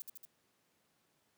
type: noise with echo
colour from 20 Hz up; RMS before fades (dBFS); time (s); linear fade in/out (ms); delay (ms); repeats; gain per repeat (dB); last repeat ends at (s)
violet; -43; 0-0.02; 0; 77; 3; -3; 0.251
effects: pink hiss -75 dBFS RMS until 1.37 s + high-pass 150 Hz 12 dB/octave